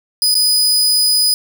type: tone with dropouts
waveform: sawtooth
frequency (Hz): 4978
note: D#8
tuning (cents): 0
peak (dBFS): -8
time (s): 0.22-1.34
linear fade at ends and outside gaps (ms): 1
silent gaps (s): 0.343-0.352
effects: none